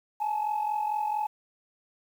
sine tone pair together, 843 / 887.4 Hz, G#5 / A5, +26 / +14 cents, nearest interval minor second, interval 88 cents, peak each -26 / -31 dBFS, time 0.2-1.27 s, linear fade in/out 10 ms, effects tanh soft clip ceiling -22 dBFS + 9-bit

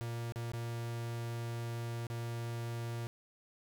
45% pulse tone with dropouts, 117.2 Hz, A#2, 10 cents sharp, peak -37 dBFS, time 0.01-3.07 s, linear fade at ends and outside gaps 0 ms, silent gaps 0.322-0.359 / 0.518-0.535 / 2.068-2.101 s, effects none

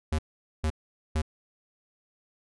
square tone bursts, 77.78 Hz, D#2, in tune, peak -25 dBFS, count 3, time 0.12-1.218 s, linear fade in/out 5 ms, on 66 ms, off 450 ms, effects resampled to 24000 Hz

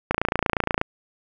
click train, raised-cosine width 0.5 ms, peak -5 dBFS, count 21, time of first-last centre 0.11-0.814 s, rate 28.4 Hz, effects none

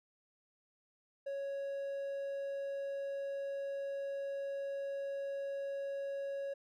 triangle tone, 554.4 Hz, C#5, in tune, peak -35 dBFS, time 1.26-6.54 s, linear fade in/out 10 ms, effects none

